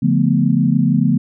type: chord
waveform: sine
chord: B half-diminished seventh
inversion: first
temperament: equal with one note detuned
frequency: 143.64 / 174.61 / 220 / 246.9 Hz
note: D3 / F3 / A3 / B3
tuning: -38 / 0 / 0 / 0 cents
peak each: -17 dBFS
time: 0.02-1.18 s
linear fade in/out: 10 ms
effects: none